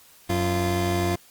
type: tone pair together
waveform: 25% pulse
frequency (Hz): 91.78 / 346.5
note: F#2 / F4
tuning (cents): -14 / -14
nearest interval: octave + major seventh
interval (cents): 2300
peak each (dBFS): -21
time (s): 0.29-1.16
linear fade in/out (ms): 10
effects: white hiss -53 dBFS RMS until 1.3 s + Opus 48 kbps